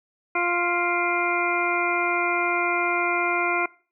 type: harmonic tone with a mistuned harmonic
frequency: 349.2 Hz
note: F4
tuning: in tune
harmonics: 1 / 2 / 3 / 4 / 6 / 7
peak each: -28 / -28 / -28 / -28 / -28 / -28 dBFS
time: 0.35-3.66 s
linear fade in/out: 5 ms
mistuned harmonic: 7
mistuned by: -30 cents
effects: noise-tail reverb RT60 0.4 s tail -22 dB re dry